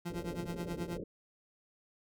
30% pulse tone with tremolo, 172.8 Hz, F3, 18 cents flat, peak -32 dBFS, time 0.05-0.98 s, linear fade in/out 10 ms, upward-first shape triangle, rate 9.4 Hz, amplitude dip 95%
white low-pass noise, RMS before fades -43 dBFS, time 0.1-1.04 s, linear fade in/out 5 ms, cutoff 570 Hz, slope 96 dB/octave
effects none

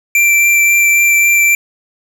square tone with vibrato, 2351 Hz, D7, 1 cent sharp, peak -8 dBFS, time 0.15-1.55 s, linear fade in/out 2 ms, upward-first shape triangle, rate 3.7 Hz, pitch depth 10 cents each way, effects 7-bit

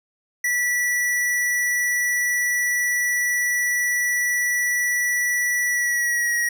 square tone with pitch glide, 1954 to 1902.8 Hz, B6 to A#6, -19 to +35 cents, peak -20 dBFS, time 0.44-6.49 s, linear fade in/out 5 ms, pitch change -46 cents, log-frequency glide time 5.67-6.36 s, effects none

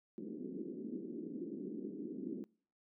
white band-pass noise, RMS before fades -44 dBFS, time 0.18-2.44 s, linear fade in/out 0 ms, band 190 to 380 Hz, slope 48 dB/octave, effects noise-tail reverb RT60 0.5 s tail -25 dB re dry

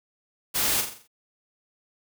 white noise with echo, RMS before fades -25 dBFS, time 0.54-0.82 s, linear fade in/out 20 ms, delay 43 ms, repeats 6, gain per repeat -6 dB, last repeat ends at 1.078 s, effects none

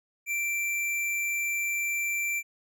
sine tone with hard clipping, 2349 Hz, D7, in tune, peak -28 dBFS, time 0.26-2.43 s, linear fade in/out 50 ms, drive 18 dB, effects none

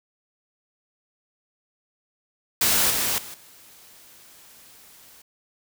white noise with level steps, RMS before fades -20 / -24 / -39 / -50 dBFS, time 2.61-5.22 s, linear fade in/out 5 ms, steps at 2.9 / 3.18 / 3.34 s, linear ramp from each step 2 ms, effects none

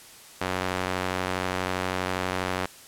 sawtooth tone with band-pass filter, 92.4 Hz, F#2, 2 cents flat, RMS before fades -29 dBFS, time 0.41-2.66 s, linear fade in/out 5 ms, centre 1500 Hz, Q 0.5, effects white hiss -48 dBFS RMS until 2.87 s + low-pass 12000 Hz 12 dB/octave

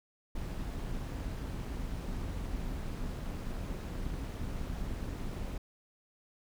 brown noise with amplitude modulation, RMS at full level -35 dBFS, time 0.35-5.58 s, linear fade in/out 5 ms, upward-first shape sine, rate 217 Hz, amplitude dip 55%, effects none

